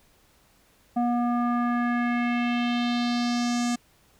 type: tone with low-pass filter sweep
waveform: square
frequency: 240.5 Hz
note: B3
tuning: 46 cents flat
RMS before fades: -25 dBFS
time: 0.96-3.76 s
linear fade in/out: 10 ms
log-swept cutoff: 790 to 7500 Hz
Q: 2.6
effects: pink hiss -61 dBFS RMS until 4.19 s